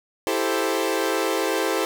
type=chord; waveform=sawtooth; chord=A minor seventh; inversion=second; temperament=equal; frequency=329.6 / 392 / 440 / 523.3 Hz; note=E4 / G4 / A4 / C5; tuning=0 / 0 / 0 / 0 cents; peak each=-23 dBFS; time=0.27-1.85 s; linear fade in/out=0 ms; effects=none